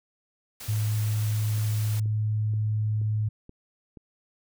white noise, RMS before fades -40 dBFS, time 0.6-2 s, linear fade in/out 5 ms
sine tone, 107.4 Hz, A2, 41 cents flat, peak -23 dBFS, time 0.68-3.29 s, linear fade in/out 10 ms
click train, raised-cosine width 3 ms, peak -32 dBFS, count 6, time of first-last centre 1.58-3.972 s, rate 2.09 Hz
effects none

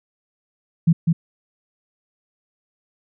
sine tone with echo, 165.8 Hz, E3, 10 cents sharp, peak -10 dBFS, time 0.87-0.93 s, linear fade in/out 10 ms, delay 200 ms, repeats 1, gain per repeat -3 dB, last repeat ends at 1.13 s, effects none

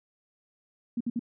sine tone bursts, 236.3 Hz, A#3, 24 cents sharp, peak -26 dBFS, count 3, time 0.97-1.194 s, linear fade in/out 5 ms, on 36 ms, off 58 ms, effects none

